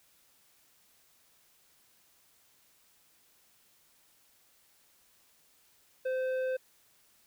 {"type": "tone with tanh clipping", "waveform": "triangle", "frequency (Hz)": 517, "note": "C5", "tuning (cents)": -21, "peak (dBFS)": -31, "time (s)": [6.05, 6.57], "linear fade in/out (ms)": 10, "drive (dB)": 13, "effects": ["white hiss -66 dBFS RMS until 7.26 s"]}